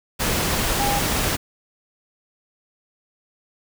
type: tone in noise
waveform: sine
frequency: 810 Hz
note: G#5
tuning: 43 cents flat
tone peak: -22 dBFS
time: 0.79-1 s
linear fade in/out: 20 ms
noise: pink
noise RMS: -22 dBFS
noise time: 0.19-1.37 s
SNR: -3 dB
effects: none